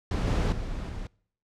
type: noise with level steps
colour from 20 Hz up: brown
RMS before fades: -26 / -24 / -34 / -36 dBFS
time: 0.11-1.07 s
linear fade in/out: 2 ms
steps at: 0.27 / 0.52 / 0.89 s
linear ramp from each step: 5 ms
effects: noise-tail reverb RT60 0.6 s tail -25 dB re dry + low-pass 7000 Hz 12 dB/octave